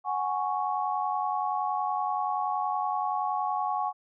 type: chord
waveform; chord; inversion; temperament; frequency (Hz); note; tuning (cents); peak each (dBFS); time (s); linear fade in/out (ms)
sine; F# suspended second; none; equal; 740 / 830.6 / 1108.7; F#5 / G#5 / C#6; 0 / 0 / 0; -31 / -30 / -31; 0.04-3.93; 50
effects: none